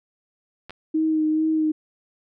clicks, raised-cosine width 0.3 ms, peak -22 / -21 dBFS, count 2, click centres 0.696 / 0.706 s
sine tone with vibrato, 313.1 Hz, D#4, 11 cents sharp, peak -18 dBFS, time 0.94-1.72 s, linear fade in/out 10 ms, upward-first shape sine, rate 2.3 Hz, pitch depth 21 cents each way
effects none

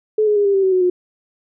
sine tone with pitch steps, 430 / 419.2 / 408.7 / 398.4 / 388.4 / 378.7 / 369.2 / 359.9 Hz, A4 / G#4 / G#4 / G4 / G4 / F#4 / F#4 / F#4, -40 / +16 / -28 / +28 / -16 / +40 / -4 / -48 cents, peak -12 dBFS, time 0.18-0.9 s, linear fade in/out 5 ms, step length 90 ms, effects none

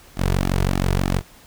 sawtooth tone with flanger, 46.24 Hz, F#1, in tune, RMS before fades -20 dBFS, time 0.16-1.22 s, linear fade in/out 50 ms, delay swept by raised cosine 1.9 to 3.8 ms, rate 3.3 Hz, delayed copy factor -0.85, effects pink hiss -48 dBFS RMS until 1.46 s

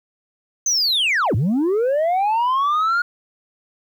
sine linear two-way sweep, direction down then up, 6300 to 91.2 to 1438 Hz, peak -13 dBFS, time 0.66-3.02 s, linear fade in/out 5 ms, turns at 1.35 s, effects tanh soft clip ceiling -15 dBFS + 9-bit

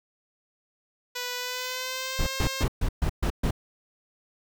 5% pulse tone with pitch glide, 493.9 to 532.4 Hz, B4 to C5, 0 to +30 cents, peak -19 dBFS, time 1.15-2.64 s, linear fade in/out 10 ms, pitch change +130 cents, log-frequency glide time 1.36-2.32 s
brown noise bursts, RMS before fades -24 dBFS, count 7, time 2.19-3.509 s, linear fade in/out 5 ms, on 77 ms, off 130 ms
effects none

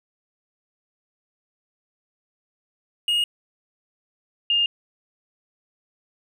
triangle / sine tone pair in turn, 2862 / 2821 Hz, F7 / F7, +42 / +17 cents, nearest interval unison, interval 25 cents, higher first, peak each -17 dBFS, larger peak neither, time 3.08-3.24 / 4.5-4.66 s, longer neither, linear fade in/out 2 ms, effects none

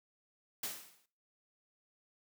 white noise with exponential decay, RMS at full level -36 dBFS, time 0.63-1.06 s, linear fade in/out 5 ms, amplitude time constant 92 ms, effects noise-tail reverb RT60 0.4 s tail -18 dB re dry + high-pass 150 Hz 12 dB/octave

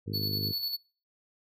harmonic tone, 51.3 Hz, G#1, 21 cents flat, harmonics 2 / 3 / 4 / 5 / 6 / 7 / 8 / 9, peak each -35 / -39 / -41 / -43 / -45 / -46 / -47 / -48 dBFS, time 0.06-0.53 s, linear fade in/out 20 ms
square tone with tremolo, 4435 Hz, C#8, in tune, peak -29 dBFS, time 0.13-0.77 s, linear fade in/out 20 ms, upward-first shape square, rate 10 Hz, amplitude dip 40%
effects noise-tail reverb RT60 0.4 s tail -25 dB re dry

